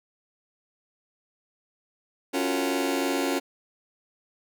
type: chord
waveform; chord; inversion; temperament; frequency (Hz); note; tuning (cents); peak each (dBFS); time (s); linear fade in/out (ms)
sawtooth; Gb major seventh; second; just; 277.5 / 346.9 / 370 / 462.5; Db4 / F4 / Gb4 / Bb4; +2 / -12 / 0 / -14; -23 / -27 / -27 / -29; 2.33-3.4; 20
effects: none